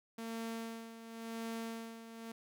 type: tone with tremolo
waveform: sawtooth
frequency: 227.4 Hz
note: A#3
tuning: 43 cents flat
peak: -35 dBFS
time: 0.18-2.32 s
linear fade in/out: 5 ms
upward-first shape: sine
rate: 0.93 Hz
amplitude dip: 70%
effects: none